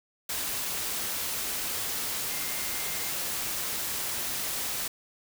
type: tone in noise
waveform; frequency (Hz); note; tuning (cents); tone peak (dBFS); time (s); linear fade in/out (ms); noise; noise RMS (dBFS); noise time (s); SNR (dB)
sine; 2100; C7; +6; -43; 2.3-3.1; 5; white; -32; 0.29-4.88; -14
effects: none